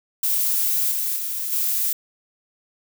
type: noise with level steps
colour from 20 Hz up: violet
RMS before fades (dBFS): -21 / -24 / -27 / -22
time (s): 0.23-1.93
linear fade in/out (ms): 5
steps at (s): 0.91 / 1.16 / 1.52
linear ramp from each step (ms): 5
effects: none